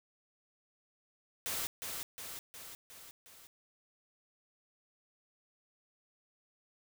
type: noise with echo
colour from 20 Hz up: white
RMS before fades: -37 dBFS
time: 1.46-1.67 s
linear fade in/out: 0 ms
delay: 360 ms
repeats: 5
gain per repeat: -4 dB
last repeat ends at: 3.47 s
effects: none